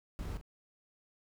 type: noise with echo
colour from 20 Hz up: brown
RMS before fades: -39 dBFS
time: 0.19-0.37 s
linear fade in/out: 0 ms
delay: 42 ms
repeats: 1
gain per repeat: -11 dB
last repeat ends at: 0.412 s
effects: none